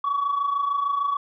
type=tone pair together; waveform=sine; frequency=1108.7 / 1135.3 Hz; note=C#6 / C#6; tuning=0 / +41 cents; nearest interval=unison; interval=41 cents; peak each=-27 / -21 dBFS; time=0.04-1.17 s; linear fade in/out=5 ms; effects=tanh soft clip ceiling -17 dBFS